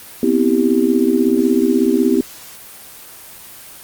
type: chord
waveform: sine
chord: C major seventh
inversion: third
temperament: just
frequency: 245.3 / 261.6 / 327 / 392.4 Hz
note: B3 / C4 / E4 / G4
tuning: -12 / 0 / -14 / +2 cents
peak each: -17 dBFS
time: 0.23-2.21 s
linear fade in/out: 2 ms
effects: white hiss -37 dBFS RMS until 3.83 s + Opus 24 kbps